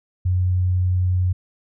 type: tone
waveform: sine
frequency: 91.1 Hz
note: F#2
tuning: 26 cents flat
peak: -16 dBFS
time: 0.25-1.33 s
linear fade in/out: 10 ms
effects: none